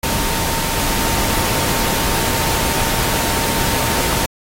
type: tone in noise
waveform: sine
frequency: 911 Hz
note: A#5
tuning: 40 cents flat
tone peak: -26 dBFS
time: 0.03-4.26 s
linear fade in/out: 5 ms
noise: pink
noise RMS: -19 dBFS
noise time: 0.03-4.26 s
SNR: -10 dB
effects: AAC 48 kbps